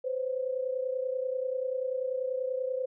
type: tone pair together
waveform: sine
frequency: 510 / 540.3 Hz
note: C5 / C#5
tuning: -44 / -44 cents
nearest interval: minor second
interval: 100 cents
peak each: -30 / -35 dBFS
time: 0.04-2.86 s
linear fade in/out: 10 ms
effects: none